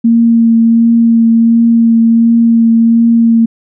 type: tone with vibrato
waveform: sine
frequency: 230 Hz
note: A#3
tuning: 23 cents flat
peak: -4 dBFS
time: 0.04-3.46 s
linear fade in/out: 10 ms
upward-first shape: triangle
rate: 1.4 Hz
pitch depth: 16 cents each way
effects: none